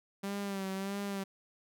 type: tone with vibrato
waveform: sawtooth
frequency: 196.1 Hz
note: G3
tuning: 1 cent sharp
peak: -31 dBFS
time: 0.23-1.24 s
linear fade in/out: 10 ms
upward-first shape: sine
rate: 1.6 Hz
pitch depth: 46 cents each way
effects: none